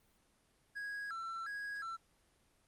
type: tone with vibrato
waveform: triangle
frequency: 1490 Hz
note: F#6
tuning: 12 cents sharp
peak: -38 dBFS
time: 0.75-1.97 s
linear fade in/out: 20 ms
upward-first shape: square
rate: 1.4 Hz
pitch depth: 180 cents each way
effects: pink hiss -72 dBFS RMS until 2.67 s + Opus 24 kbps